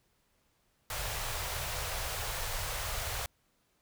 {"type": "band-stop noise", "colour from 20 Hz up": "pink", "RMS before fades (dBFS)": -36, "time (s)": [0.9, 3.26], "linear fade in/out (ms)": 2, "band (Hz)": [120, 510], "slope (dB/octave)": 24, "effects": ["pink hiss -73 dBFS RMS until 3.81 s"]}